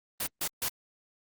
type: noise bursts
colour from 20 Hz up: white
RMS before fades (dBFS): -31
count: 3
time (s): 0.2-0.687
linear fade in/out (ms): 5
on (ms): 69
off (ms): 140
effects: Opus 32 kbps